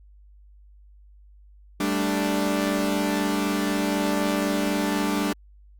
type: chord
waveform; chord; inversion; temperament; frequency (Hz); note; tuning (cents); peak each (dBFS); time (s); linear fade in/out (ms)
sawtooth; G suspended second; none; equal; 196 / 220 / 293.7; G3 / A3 / D4; 0 / 0 / 0; -23 / -25 / -21; 1.8-5.33; 5
effects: added 50 Hz sine -48 dBFS peak until 5.79 s + Opus 48 kbps